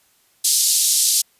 white band-pass noise, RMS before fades -17 dBFS, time 0.44-1.22 s, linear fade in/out 10 ms, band 4100 to 11000 Hz, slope 24 dB/octave, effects white hiss -59 dBFS RMS until 1.39 s + resampled to 32000 Hz

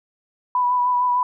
sine tone with vibrato, 987.8 Hz, B5, in tune, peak -16 dBFS, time 0.55-1.23 s, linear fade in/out 2 ms, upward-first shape triangle, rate 6.6 Hz, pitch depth 26 cents each way, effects none

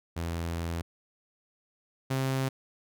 sawtooth tone pair in turn, 84 / 133 Hz, E2 / C3, +33 / +29 cents, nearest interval minor sixth, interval 796 cents, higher second, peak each -27 / -23 dBFS, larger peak second, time 0.16-0.82 / 2.1-2.49 s, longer first, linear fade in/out 10 ms, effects none

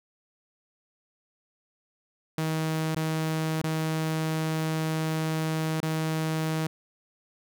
sawtooth tone with dropouts, 158.6 Hz, D#3, 33 cents sharp, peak -22 dBFS, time 2.38-6.67 s, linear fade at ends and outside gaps 2 ms, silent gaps 2.948-2.963 / 3.617-3.639 / 5.803-5.829 s, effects none

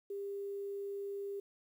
sine tone with quantisation, 400 Hz, G4, 35 cents sharp, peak -38 dBFS, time 0.1-1.4 s, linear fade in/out 5 ms, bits 11, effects none

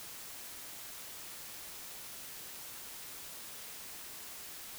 silence, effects white hiss -47 dBFS RMS until 4.78 s

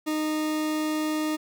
40% pulse tone, 308.3 Hz, D#4, 16 cents flat, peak -24 dBFS, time 0.06-1.37 s, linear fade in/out 20 ms, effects 11-bit

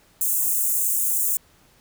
white high-pass noise, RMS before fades -22 dBFS, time 0.21-1.37 s, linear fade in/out 2 ms, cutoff 7000 Hz, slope 48 dB/octave, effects pink hiss -57 dBFS RMS until 1.8 s

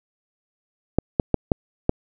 clicks, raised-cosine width 2 ms, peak -3 dBFS, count 5, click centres 0.986 / 1.198 / 1.343 / 1.518 / 1.894 s, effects none

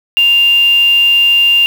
sine tone with quantisation, 2794 Hz, F7, in tune, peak -6 dBFS, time 0.17-1.66 s, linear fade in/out 0 ms, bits 4, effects none

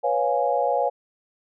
sine chord, C# dominant seventh, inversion third, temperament equal with one note detuned, 493.9 / 554.4 / 702.5 / 830.6 Hz, B4 / C#5 / E#5 / G#5, 0 / 0 / +10 / 0 cents, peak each -26 / -24 / -25 / -25 dBFS, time 0.03-0.9 s, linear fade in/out 20 ms, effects none

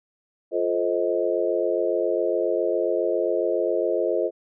sine chord, F dominant seventh, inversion none, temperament just, 349.2 / 436.5 / 523.8 / 628.6 Hz, F4 / A4 / C5 / Eb5, 0 / -14 / +2 / +18 cents, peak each -26 dBFS, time 0.51-4.31 s, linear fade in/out 50 ms, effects none

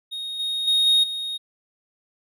triangle tone with level steps, 3729 Hz, A#7, in tune, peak -27 / -22 / -15 / -13 / -25 dBFS, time 0.11-1.38 s, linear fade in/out 20 ms, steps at 0.39 / 0.67 / 0.86 / 1.03 s, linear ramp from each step 10 ms, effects none

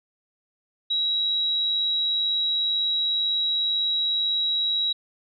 sine tone, 3866 Hz, B7, 38 cents flat, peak -21 dBFS, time 0.9-4.93 s, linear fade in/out 10 ms, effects none

